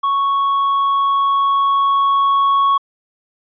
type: tone with level ramp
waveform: triangle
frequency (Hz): 1108.7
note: C#6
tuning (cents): 0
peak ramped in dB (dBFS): -12 to -9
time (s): 0.03-2.78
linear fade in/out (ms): 10
effects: resampled to 11025 Hz